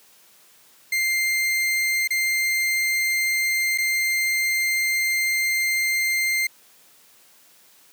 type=tone with dropouts; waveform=40% pulse; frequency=2098 Hz; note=C7; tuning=4 cents sharp; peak=-19 dBFS; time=0.92-6.47 s; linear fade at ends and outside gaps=5 ms; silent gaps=2.076-2.105 / 3.777-3.783 s; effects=white hiss -54 dBFS RMS until 7.92 s + high-pass 150 Hz 12 dB/octave